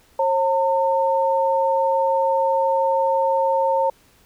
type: tone pair together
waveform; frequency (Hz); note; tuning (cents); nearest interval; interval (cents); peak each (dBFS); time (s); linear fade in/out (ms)
sine; 539 / 906.5; C#5 / A#5; -49 / -49; major sixth; 900; -19; 0.19-3.9; 5
effects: pink hiss -56 dBFS RMS until 4.25 s